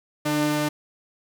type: tone pair together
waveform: sawtooth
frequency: 148.3 / 299.4 Hz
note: D3 / D4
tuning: +17 / +33 cents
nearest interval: octave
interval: 1216 cents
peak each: -24 / -18 dBFS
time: 0.25-0.69 s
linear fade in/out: 10 ms
effects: none